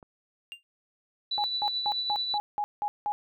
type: click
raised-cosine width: 1 ms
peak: -35 dBFS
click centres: 0.028 s
type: tone with exponential decay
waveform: triangle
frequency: 2794 Hz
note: F7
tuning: in tune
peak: -32 dBFS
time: 0.52-0.63 s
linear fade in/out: 0 ms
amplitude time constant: 22 ms
type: tone with tremolo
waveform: sine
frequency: 3964 Hz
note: B7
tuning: 6 cents sharp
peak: -26 dBFS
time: 1.31-2.38 s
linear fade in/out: 5 ms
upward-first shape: triangle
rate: 9.2 Hz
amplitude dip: 45%
type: tone bursts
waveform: sine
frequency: 830.6 Hz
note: G#5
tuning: in tune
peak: -26 dBFS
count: 8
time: 1.38-3.12 s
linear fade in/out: 0 ms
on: 60 ms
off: 180 ms
effects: none